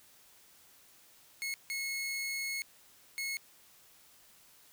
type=tone bursts at uneven times; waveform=sawtooth; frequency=2178 Hz; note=C#7; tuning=31 cents flat; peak=-31 dBFS; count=3; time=1.42-1.54 / 1.7-2.62 / 3.18-3.37 s; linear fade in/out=0 ms; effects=white hiss -61 dBFS RMS until 4.72 s